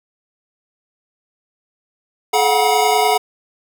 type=tone cluster; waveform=square; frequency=427.8 / 718 / 748 / 962 Hz; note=A4 / F5 / F#5 / B5; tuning=-49 / +48 / +19 / -46 cents; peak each=-19 dBFS; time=2.33-3.18 s; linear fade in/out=10 ms; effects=none